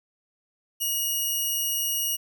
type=tone; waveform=5% pulse; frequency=2886 Hz; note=F#7; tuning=44 cents flat; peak=-16 dBFS; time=0.8-2.17 s; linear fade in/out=20 ms; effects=none